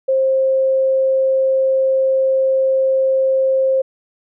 sine tone, 530 Hz, C5, 22 cents sharp, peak -12 dBFS, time 0.08-3.82 s, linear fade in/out 10 ms, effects none

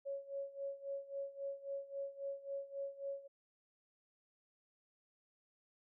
sine tone with tremolo, 554.4 Hz, C#5, in tune, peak -38 dBFS, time 0.05-3.28 s, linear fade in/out 20 ms, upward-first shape sine, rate 3.7 Hz, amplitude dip 85%, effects none

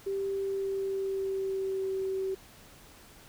sine tone with pitch glide, 392 to 382.6 Hz, G4 to G4, 0 to -42 cents, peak -29 dBFS, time 0.06-2.35 s, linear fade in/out 10 ms, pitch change -42 cents, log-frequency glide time 0.31-2.01 s, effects pink hiss -54 dBFS RMS until 3.28 s

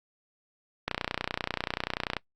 click train, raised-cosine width 0.3 ms, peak -12 dBFS, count 40, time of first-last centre 0.88-2.167 s, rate 30.3 Hz, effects noise-tail reverb RT60 0.1 s tail -23 dB re dry + Opus 48 kbps

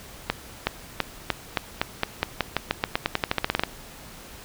accelerating click train, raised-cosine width 0.3 ms, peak -5 dBFS, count 23, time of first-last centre 0.3-3.636 s, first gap 370 ms, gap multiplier 0.9, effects pink hiss -44 dBFS RMS until 4.44 s

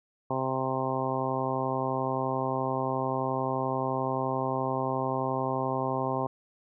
harmonic tone, 131.5 Hz, C3, 9 cents sharp, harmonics 1 / 2 / 3 / 4 / 5 / 6 / 7 / 8, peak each -35 / -35 / -35 / -35 / -35 / -35 / -35 / -35 dBFS, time 0.3-6.27 s, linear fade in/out 5 ms, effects none

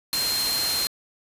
sine tone in noise, 4186 Hz, C8, in tune, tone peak -24 dBFS, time 0.13-0.87 s, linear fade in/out 0 ms, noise white, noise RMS -27 dBFS, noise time 0.13-0.87 s, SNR 0 dB, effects resampled to 32000 Hz

